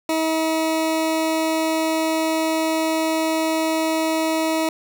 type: tone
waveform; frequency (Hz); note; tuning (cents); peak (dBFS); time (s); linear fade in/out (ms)
20% pulse; 320; D#4; +49; -14; 0.09-4.69; 2
effects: none